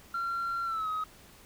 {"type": "tone with pitch glide", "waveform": "sine", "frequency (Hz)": [1372, 1265.4], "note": ["F6", "D#6"], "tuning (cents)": [-31, 29], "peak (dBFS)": -28, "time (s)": [0.14, 1.04], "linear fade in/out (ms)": 5, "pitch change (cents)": -140, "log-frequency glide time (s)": [0.64, 0.89], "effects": ["tanh soft clip ceiling -28 dBFS", "pink hiss -55 dBFS RMS until 1.45 s"]}